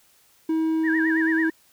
triangle tone with pitch glide, 320.3 to 322.5 Hz, E4 to E4, -50 to -38 cents, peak -18 dBFS, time 0.49-1.5 s, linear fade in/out 5 ms, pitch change +12 cents, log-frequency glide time 0.92-1.3 s
sine tone with vibrato, 1737 Hz, A6, 23 cents flat, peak -23 dBFS, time 0.83-1.51 s, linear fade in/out 50 ms, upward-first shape sine, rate 9.1 Hz, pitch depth 160 cents each way
effects white hiss -59 dBFS RMS until 1.72 s

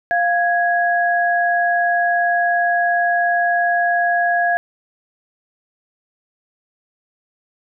sine tone pair together, 698.4 / 1661.2 Hz, F5 / G#6, 0 / 0 cents, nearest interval octave + minor third, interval 1500 cents, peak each -16 / -18 dBFS, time 0.11-4.57 s, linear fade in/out 0 ms, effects none

